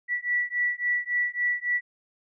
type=beating tone pair; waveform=sine; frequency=1951 / 1954.6 Hz; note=B6 / B6; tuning=-22 / -18 cents; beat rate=3.6 Hz; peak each=-27 dBFS; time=0.08-1.81 s; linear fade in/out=50 ms; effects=none